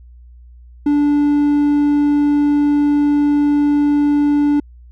triangle tone, 291.2 Hz, D4, 15 cents flat, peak -9 dBFS, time 0.86-4.6 s, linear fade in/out 5 ms, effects added 60 Hz sine -38 dBFS peak until 4.91 s

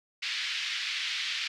pink band-pass noise, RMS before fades -33 dBFS, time 0.22-1.48 s, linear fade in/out 10 ms, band 2000 to 4600 Hz, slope 24 dB/octave, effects none

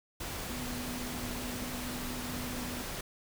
sine tone in noise, 247.1 Hz, B3, 1 cent sharp, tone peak -40 dBFS, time 0.5-2.82 s, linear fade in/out 5 ms, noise pink, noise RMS -39 dBFS, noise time 0.2-3.01 s, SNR -4 dB, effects none

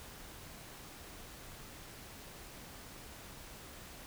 silence, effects pink hiss -51 dBFS RMS until 4.06 s

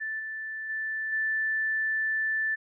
sine tone with level steps, 1760 Hz, A6, in tune, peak -30 / -33 / -29 / -25 dBFS, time 0-2.56 s, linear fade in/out 20 ms, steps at 0.19 / 0.69 / 1.12 s, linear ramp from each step 10 ms, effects none

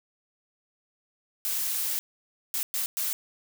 blue noise bursts at uneven times, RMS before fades -29 dBFS, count 4, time 1.45-1.99 / 2.54-2.63 / 2.74-2.86 / 2.97-3.13 s, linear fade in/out 0 ms, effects none

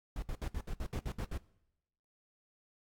brown noise bursts, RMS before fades -37 dBFS, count 10, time 0.16-1.376 s, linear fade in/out 2 ms, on 64 ms, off 64 ms, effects noise-tail reverb RT60 0.9 s tail -21 dB re dry + AAC 64 kbps

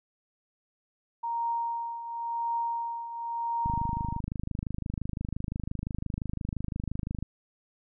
sine tone with tremolo, 932.3 Hz, A#5, in tune, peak -26 dBFS, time 1.23-4.2 s, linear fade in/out 10 ms, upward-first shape triangle, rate 0.94 Hz, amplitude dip 70%
click train, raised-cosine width 5 ms, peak -20 dBFS, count 93, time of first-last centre 3.66-7.226 s, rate 25.8 Hz
effects none

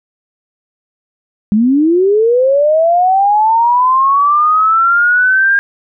sine linear sweep, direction up, 200 to 1618 Hz, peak -7 dBFS, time 1.52-5.59 s, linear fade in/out 0 ms, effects none

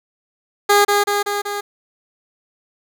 15% pulse tone with echo, 408.4 Hz, G#4, 29 cents flat, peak -4 dBFS, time 0.69-0.85 s, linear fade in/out 10 ms, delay 190 ms, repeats 4, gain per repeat -3 dB, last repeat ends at 1.61 s, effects none

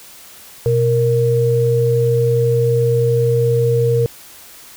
sine tone pair together, 123.48 / 466.2 Hz, B2 / A#4, 0 / 0 cents, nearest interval octave + major seventh, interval 2300 cents, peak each -15 / -14 dBFS, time 0.66-4.06 s, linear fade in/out 0 ms, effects white hiss -40 dBFS RMS until 4.76 s

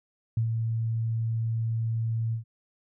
sine tone with ADSR envelope, 113.5 Hz, A#2, 46 cents flat, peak -21 dBFS, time 0.37-2.44 s, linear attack 3 ms, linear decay 95 ms, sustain -4 dB, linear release 110 ms, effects none

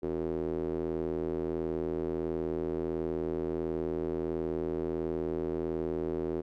square tone with band-pass filter, 40.73 Hz, E1, 20 cents flat, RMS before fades -33 dBFS, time 0.02-6.42 s, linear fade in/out 20 ms, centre 380 Hz, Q 3.5, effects none

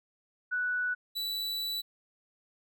sine / 45% pulse tone pair in turn, 1480 / 3951 Hz, F#6 / B7, 0 / 0 cents, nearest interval octave + perfect fourth, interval 1700 cents, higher second, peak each -28 / -32 dBFS, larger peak first, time 0.51-0.95 / 1.15-1.82 s, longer second, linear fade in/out 20 ms, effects none

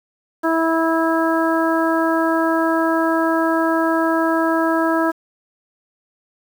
harmonic tone, 326.4 Hz, E4, 17 cents flat, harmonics 1 / 2 / 3 / 4 / 5, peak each -18 / -21 / -23 / -24 / -25 dBFS, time 0.43-5.12 s, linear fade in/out 20 ms, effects 7-bit

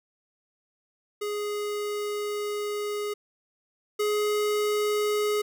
square tone pair in turn, 415.3 / 419.2 Hz, G#4 / G#4, 0 / +16 cents, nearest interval unison, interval 16 cents, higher second, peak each -29 / -24 dBFS, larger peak second, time 1.21-3.14 / 3.99-5.42 s, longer first, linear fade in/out 10 ms, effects none

